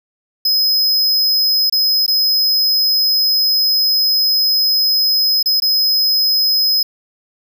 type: tone with dropouts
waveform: square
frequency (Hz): 5080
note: D#8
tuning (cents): +35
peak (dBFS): -12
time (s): 0.45-6.83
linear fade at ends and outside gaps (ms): 5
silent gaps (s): 1.698-1.724 / 2.064-2.079 / 5.428-5.458 / 5.601-5.621
effects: none